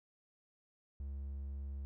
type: tone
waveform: triangle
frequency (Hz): 69.1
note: C#2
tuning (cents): -5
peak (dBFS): -38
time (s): 1-1.85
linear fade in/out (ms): 0
effects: none